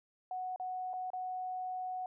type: tone with dropouts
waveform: sine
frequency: 739 Hz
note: F#5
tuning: 2 cents flat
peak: -36 dBFS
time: 0.31-2.06 s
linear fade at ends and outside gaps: 2 ms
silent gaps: 0.561-0.598 / 0.933-0.937 / 1.103-1.133 s
effects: none